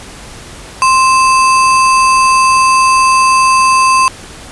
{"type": "tone with sample-and-hold", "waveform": "sine", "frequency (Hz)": 1050, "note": "C6", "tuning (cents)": 6, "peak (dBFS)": -5, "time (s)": [0.82, 4.08], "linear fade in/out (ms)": 0, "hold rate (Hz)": 3675, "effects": ["pink hiss -31 dBFS RMS until 4.51 s", "resampled to 24000 Hz"]}